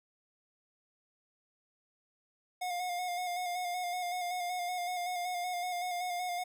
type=tone with vibrato; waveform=square; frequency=716 Hz; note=F5; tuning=43 cents sharp; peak=-34 dBFS; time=2.61-6.44 s; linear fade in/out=10 ms; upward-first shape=square; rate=5.3 Hz; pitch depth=28 cents each way; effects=none